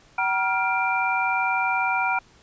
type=tone cluster; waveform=sine; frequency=762 / 955 / 1398 / 2369 Hz; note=G5 / A#5 / F6 / D7; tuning=-49 / +42 / +1 / +14 cents; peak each=-26 dBFS; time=0.18-2.19 s; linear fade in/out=5 ms; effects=pink hiss -55 dBFS RMS until 2.42 s + resampled to 16000 Hz